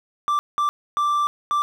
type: tone bursts at uneven times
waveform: triangle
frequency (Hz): 1174.7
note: D6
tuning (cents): 0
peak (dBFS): -16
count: 4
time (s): 0.28-0.39 / 0.58-0.69 / 0.97-1.27 / 1.51-1.62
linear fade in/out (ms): 0
effects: none